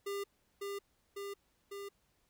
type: tone with echo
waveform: square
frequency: 400.5 Hz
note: G4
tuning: 37 cents sharp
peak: -37 dBFS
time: 0.06-0.24 s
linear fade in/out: 10 ms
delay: 550 ms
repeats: 3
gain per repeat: -2 dB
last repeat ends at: 1.89 s
effects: pink hiss -75 dBFS RMS until 2.29 s